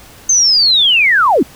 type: linear sweep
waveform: sine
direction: down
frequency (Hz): 6340 to 207.7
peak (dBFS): -7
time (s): 0.29-1.43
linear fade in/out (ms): 5
effects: pink hiss -39 dBFS RMS until 1.55 s